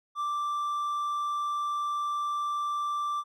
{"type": "tone", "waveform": "triangle", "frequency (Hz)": 1174.7, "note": "D6", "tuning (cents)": 0, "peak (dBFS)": -26, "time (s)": [0.15, 3.24], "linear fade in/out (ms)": 50, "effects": []}